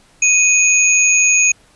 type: tone pair together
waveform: sine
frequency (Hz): 2496 / 6656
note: D#7 / G#8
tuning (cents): +5 / +3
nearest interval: octave + perfect fourth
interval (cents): 1698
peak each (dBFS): -12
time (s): 0.22-1.52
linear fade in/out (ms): 5
effects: pink hiss -51 dBFS RMS until 1.75 s + resampled to 24000 Hz